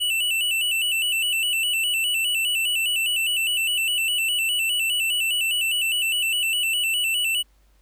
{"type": "tone with vibrato", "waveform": "square", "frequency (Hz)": 2807, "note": "F7", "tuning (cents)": 8, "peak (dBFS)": -21, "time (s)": [0, 7.43], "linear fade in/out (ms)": 20, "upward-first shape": "square", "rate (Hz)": 4.9, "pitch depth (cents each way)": 82, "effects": ["added 50 Hz sine -56 dBFS peak until 7.81 s", "pink hiss -65 dBFS RMS until 7.81 s"]}